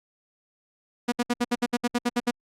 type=tone bursts; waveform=sawtooth; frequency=241.5 Hz; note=B3; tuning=39 cents flat; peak=-17 dBFS; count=12; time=1.08-2.31 s; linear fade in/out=10 ms; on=42 ms; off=66 ms; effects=low-pass 10000 Hz 12 dB/octave + Opus 48 kbps